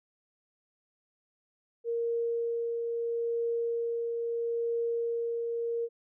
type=tone with tremolo; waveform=sine; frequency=466.2 Hz; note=A#4; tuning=in tune; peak=-27 dBFS; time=1.84-5.89 s; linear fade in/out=50 ms; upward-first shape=triangle; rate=0.76 Hz; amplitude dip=30%; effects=none